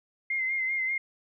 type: tone with vibrato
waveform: sine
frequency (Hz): 2093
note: C7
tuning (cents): 0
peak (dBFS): -26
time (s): 0.3-0.98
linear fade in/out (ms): 5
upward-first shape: sine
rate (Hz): 5.1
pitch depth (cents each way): 38
effects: none